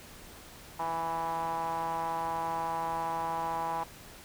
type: tone with band-pass filter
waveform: sawtooth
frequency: 164.81 Hz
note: E3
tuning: in tune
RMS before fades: -33 dBFS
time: 0.79-3.84 s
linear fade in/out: 10 ms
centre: 910 Hz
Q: 9.5
effects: pink hiss -50 dBFS RMS until 4.24 s